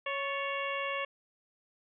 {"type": "harmonic tone with a mistuned harmonic", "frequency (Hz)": 554.4, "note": "C#5", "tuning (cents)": 0, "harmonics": [1, 2, 3, 4, 5, 6], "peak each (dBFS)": [-37, -37, -41, -39, -39, -47], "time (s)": [0.06, 1.05], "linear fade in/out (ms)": 5, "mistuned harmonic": 3, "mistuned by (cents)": 75, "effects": []}